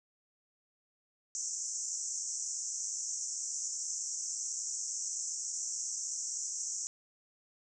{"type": "band-pass noise", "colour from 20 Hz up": "pink", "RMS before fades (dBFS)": -38, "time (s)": [1.35, 6.87], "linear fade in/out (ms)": 0, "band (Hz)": [5700, 7800], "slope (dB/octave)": 96, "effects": []}